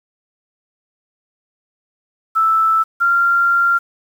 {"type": "tone pair in turn", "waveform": "sine", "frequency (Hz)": [1318.5, 1384.8], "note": ["E6", "F6"], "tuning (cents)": [0, -15], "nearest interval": "minor second", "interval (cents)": 85, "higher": "second", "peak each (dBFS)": -11, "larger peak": "neither", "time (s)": [[2.35, 2.84], [3, 3.79]], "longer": "second", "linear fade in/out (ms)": 20, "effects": ["7-bit"]}